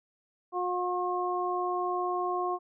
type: harmonic tone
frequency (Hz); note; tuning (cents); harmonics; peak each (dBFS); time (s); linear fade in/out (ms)
359.5; F#4; -50; 1 / 2 / 3; -32 / -32 / -32; 0.52-2.59; 50
effects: none